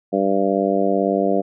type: harmonic tone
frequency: 98 Hz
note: G2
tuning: in tune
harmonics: 2 / 3 / 4 / 5 / 6 / 7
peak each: -23 / -23 / -23 / -23 / -23 / -23 dBFS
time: 0.12-1.42 s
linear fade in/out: 20 ms
effects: none